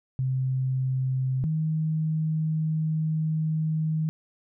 sine tone pair in turn, 130.81 / 157.26 Hz, C3 / D#3, 0 / +19 cents, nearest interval minor third, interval 319 cents, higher second, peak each -23 dBFS, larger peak neither, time 0.19-1.44 / 1.44-4.09 s, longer second, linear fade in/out 0 ms, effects none

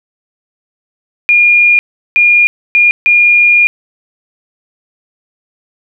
sine tone bursts at uneven times, 2422 Hz, D#7, 47 cents flat, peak -4 dBFS, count 4, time 1.29-1.79 / 2.16-2.47 / 2.75-2.91 / 3.06-3.67 s, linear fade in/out 0 ms, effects none

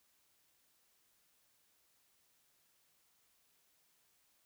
silence, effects white hiss -74 dBFS RMS until 4.45 s

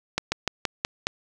slowing click train, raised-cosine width 0.2 ms, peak -6 dBFS, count 6, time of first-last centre 0.18-1.069 s, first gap 140 ms, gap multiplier 1.12, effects none

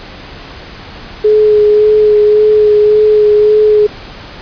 sine tone with vibrato, 423.1 Hz, G#4, 32 cents sharp, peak -4 dBFS, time 1.24-3.87 s, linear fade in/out 10 ms, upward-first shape sine, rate 1.8 Hz, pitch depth 16 cents each way, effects pink hiss -30 dBFS RMS until 4.41 s + resampled to 11025 Hz

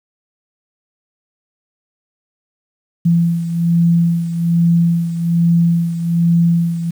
sine beating tone pair, 169.1 / 170.3 Hz, E3 / F3, +44 / -43 cents, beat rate 1.2 Hz, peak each -12 / -18 dBFS, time 3.05-6.91 s, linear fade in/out 10 ms, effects 7-bit

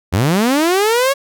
sawtooth linear sweep, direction up, 77.78 to 562 Hz, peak -8 dBFS, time 0.12-1.14 s, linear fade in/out 20 ms, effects none

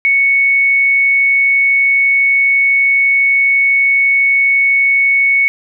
sine tone, 2217 Hz, C#7, in tune, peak -8 dBFS, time 0.05-5.48 s, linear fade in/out 0 ms, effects none

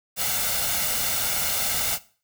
white noise with comb filter, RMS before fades -25 dBFS, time 0.16-1.99 s, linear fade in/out 50 ms, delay 1.4 ms, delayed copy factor +0.6, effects noise-tail reverb RT60 0.4 s tail -18 dB re dry

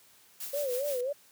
blue noise with tremolo, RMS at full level -37 dBFS, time 0.4-1.01 s, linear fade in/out 5 ms, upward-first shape triangle, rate 6.4 Hz, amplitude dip 65%
sine tone with vibrato, 536 Hz, C5, 42 cents sharp, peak -29 dBFS, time 0.53-1.13 s, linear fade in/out 10 ms, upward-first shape sine, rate 3.7 Hz, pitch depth 160 cents each way
effects white hiss -60 dBFS RMS until 1.31 s + high-pass 60 Hz 12 dB/octave

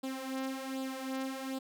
sawtooth tone with flanger, 264.8 Hz, C4, 21 cents sharp, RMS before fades -38 dBFS, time 0.03-1.59 s, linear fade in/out 10 ms, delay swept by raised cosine 0.24 to 3.84 ms, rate 1.3 Hz, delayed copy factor +0.65, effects none

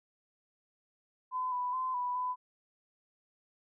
sine tone with pitch steps, 1015 / 991 / 1028 / 987 / 1001 Hz, B5 / B5 / C6 / B5 / B5, +47 / +6 / -31 / -1 / +23 cents, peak -31 dBFS, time 1.31-2.36 s, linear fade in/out 50 ms, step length 210 ms, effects none

